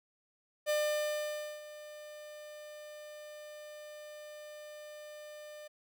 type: tone with ADSR envelope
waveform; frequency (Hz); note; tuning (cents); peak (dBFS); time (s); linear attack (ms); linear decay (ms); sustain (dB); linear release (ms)
45% pulse; 600; D5; +37; -28; 0.66-5.68; 36; 910; -18; 10
effects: none